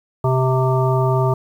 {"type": "harmonic tone with a mistuned harmonic", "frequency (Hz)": 130.3, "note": "C3", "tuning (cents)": -7, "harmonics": [1, 3, 5, 7, 9], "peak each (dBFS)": [-16, -21, -23, -24, -26], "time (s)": [0.24, 1.34], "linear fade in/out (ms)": 5, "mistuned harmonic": 1, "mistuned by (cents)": -17, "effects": ["8-bit"]}